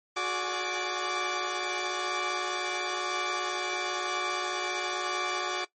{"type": "tone cluster", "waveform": "15% pulse", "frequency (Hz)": [364.9, 420, 583, 830, 1165], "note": ["F#4", "G#4", "D5", "G#5", "D6"], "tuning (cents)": [-24, 19, -13, -1, -14], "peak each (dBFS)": [-27, -35, -32, -35, -27], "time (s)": [0.16, 5.65], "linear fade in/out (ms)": 10, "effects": ["noise-tail reverb RT60 0.1 s tail -18 dB re dry", "MP3 32 kbps"]}